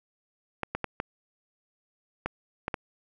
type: clicks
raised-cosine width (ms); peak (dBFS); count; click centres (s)
0.5; -14; 7; 0.633 / 0.75 / 0.843 / 1.001 / 2.26 / 2.681 / 2.742
effects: none